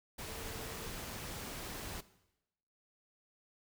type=tone in noise; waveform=sine; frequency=450 Hz; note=A4; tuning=39 cents sharp; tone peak=-51 dBFS; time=0.26-0.87 s; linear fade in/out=10 ms; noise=pink; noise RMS=-44 dBFS; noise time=0.18-2.01 s; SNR=-10 dB; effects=noise-tail reverb RT60 0.9 s tail -17 dB re dry